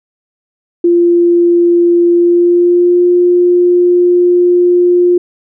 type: tone with pitch glide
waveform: sine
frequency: 345.7 to 354 Hz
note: F4 to F4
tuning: -18 to +23 cents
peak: -5 dBFS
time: 0.84-5.18 s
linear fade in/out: 5 ms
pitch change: +41 cents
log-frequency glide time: 2.12-3.05 s
effects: none